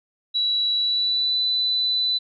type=tone with pitch glide; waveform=sine; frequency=3919 to 3992 Hz; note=B7 to B7; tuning=-14 to +18 cents; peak=-19 dBFS; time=0.34-2.19 s; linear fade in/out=20 ms; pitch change=+32 cents; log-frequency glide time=0.75-1.4 s; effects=none